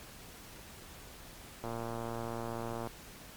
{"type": "click train", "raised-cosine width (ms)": 1, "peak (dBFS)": -25, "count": 144, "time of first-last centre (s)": [1.64, 2.873], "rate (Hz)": 116, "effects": ["pink hiss -51 dBFS RMS until 3.36 s", "MP3 96 kbps"]}